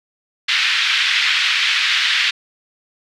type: band-pass noise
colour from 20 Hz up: white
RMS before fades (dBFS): -17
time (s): 0.48-2.31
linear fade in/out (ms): 10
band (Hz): 1600 to 3700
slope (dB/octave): 24
effects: none